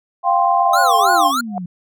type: chord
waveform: sine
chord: F suspended second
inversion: none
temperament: just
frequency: 698.5 / 785.8 / 1047.7 Hz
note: F5 / G5 / C6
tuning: 0 / +4 / +2 cents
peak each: -16 / -16 / -17 dBFS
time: 0.23-1.32 s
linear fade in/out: 50 ms
type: exponential sweep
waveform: sine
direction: down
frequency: 740 to 170.4 Hz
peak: -24 dBFS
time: 0.6-1.66 s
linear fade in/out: 5 ms
type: tone with vibrato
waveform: square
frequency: 1244.5 Hz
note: D#6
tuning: in tune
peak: -17 dBFS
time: 0.73-1.41 s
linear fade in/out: 5 ms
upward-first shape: sine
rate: 3.2 Hz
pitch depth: 280 cents each way
type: tone with exponential growth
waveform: sine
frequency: 719 Hz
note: F#5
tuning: 50 cents flat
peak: -17 dBFS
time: 1.47-1.58 s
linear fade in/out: 1 ms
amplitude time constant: 22 ms
effects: none